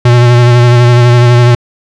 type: tone with vibrato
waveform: square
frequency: 121.1 Hz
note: B2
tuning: 34 cents flat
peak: -3 dBFS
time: 0.05-1.55 s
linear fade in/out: 5 ms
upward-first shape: sine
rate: 12 Hz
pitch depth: 26 cents each way
effects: low-pass 5000 Hz 12 dB/octave